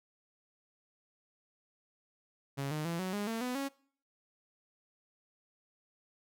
sawtooth tone with pitch steps, 138.59 / 152.89 / 168.66 / 186.07 / 205.3 / 226.4 / 249.8 / 275.6 Hz, C#3 / D#3 / E3 / F#3 / G#3 / A3 / B3 / C#4, 0 / -30 / +40 / +10 / -20 / +50 / +20 / -10 cents, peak -30 dBFS, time 2.57-3.69 s, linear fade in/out 20 ms, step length 140 ms, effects noise-tail reverb RT60 0.5 s tail -22 dB re dry

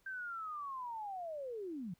sine linear sweep, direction down, 1576 to 160.5 Hz, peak -40 dBFS, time 0.06-1.94 s, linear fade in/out 5 ms, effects pink hiss -74 dBFS RMS until 1.99 s

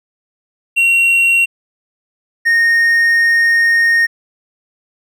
triangle tone pair in turn, 2742 / 1849.7 Hz, F7 / A#6, -32 / -14 cents, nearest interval perfect fifth, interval 682 cents, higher first, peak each -7 dBFS, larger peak neither, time 0.76-1.46 / 2.45-4.07 s, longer second, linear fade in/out 20 ms, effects none

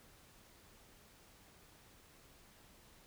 silence, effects pink hiss -63 dBFS RMS until 3.06 s

